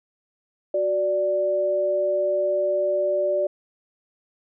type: tone pair together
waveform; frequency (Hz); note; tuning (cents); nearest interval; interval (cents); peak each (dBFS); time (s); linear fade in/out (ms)
sine; 370 / 586.3; F#4 / D5; 0 / -3; minor sixth; 797; -27 / -20; 0.74-3.47; 5
effects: none